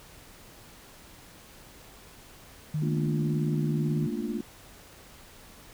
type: tone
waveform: sine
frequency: 152.7 Hz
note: D#3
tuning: 32 cents flat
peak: -26 dBFS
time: 2.74-4.07 s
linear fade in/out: 5 ms
type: chord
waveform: sine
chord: Bb major seventh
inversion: third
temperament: equal with one note detuned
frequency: 214.9 / 233.1 / 293.7 / 349.2 Hz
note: A3 / Bb3 / D4 / F4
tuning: -41 / 0 / 0 / 0 cents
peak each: -34 / -33 / -36 / -36 dBFS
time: 2.82-4.41 s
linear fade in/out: 5 ms
effects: pink hiss -51 dBFS RMS until 5.73 s